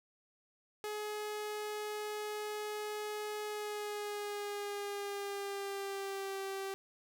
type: tone with pitch glide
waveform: sawtooth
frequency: 421.8 to 389 Hz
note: G#4 to G4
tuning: +27 to -13 cents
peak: -34 dBFS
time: 0.84-6.74 s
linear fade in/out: 0 ms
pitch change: -140 cents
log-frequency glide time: 3.45-6.4 s
effects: none